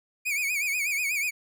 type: tone with vibrato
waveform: 45% pulse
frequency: 2349 Hz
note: D7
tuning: in tune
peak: -25 dBFS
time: 0.25-1.31 s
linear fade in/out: 20 ms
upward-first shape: sine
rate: 8.2 Hz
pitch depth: 120 cents each way
effects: none